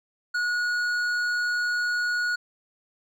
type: tone with hard clipping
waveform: sine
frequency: 1453 Hz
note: F#6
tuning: 32 cents flat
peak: -25 dBFS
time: 0.34-2.36 s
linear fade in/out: 10 ms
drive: 8 dB
effects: none